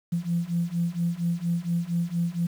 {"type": "beating tone pair", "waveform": "sine", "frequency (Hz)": [168.8, 173.1], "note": ["E3", "F3"], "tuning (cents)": [41, -15], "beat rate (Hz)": 4.3, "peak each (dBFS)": [-27, -26], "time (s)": [0.12, 2.47], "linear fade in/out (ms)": 10, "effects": ["tanh soft clip ceiling -16 dBFS", "8-bit"]}